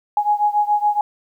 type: beating tone pair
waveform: sine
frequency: 830.6 / 837.7 Hz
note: G#5 / G#5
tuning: 0 / +15 cents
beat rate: 7.1 Hz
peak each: -17 / -19 dBFS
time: 0.17-1.01 s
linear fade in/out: 2 ms
effects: 9-bit